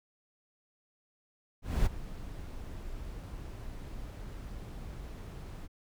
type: noise with ADSR envelope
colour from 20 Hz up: brown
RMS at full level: -26 dBFS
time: 1.62-5.68 s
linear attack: 240 ms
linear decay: 17 ms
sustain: -16 dB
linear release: 30 ms
effects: none